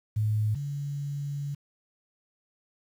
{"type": "tone pair in turn", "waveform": "sine", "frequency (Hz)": [107.3, 142.6], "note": ["A2", "C#3"], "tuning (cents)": [-43, 49], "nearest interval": "perfect fourth", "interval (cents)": 492, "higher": "second", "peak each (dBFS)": [-23, -30], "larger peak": "first", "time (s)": [[0.16, 0.55], [0.55, 1.55]], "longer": "second", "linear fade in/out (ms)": 10, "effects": ["9-bit"]}